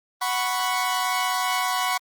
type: chord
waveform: sawtooth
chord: F# suspended fourth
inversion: none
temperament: equal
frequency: 740 / 987.8 / 1108.7 Hz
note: F#5 / B5 / C#6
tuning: 0 / 0 / 0 cents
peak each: -23 dBFS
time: 0.21-1.98 s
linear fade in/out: 10 ms
effects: Opus 32 kbps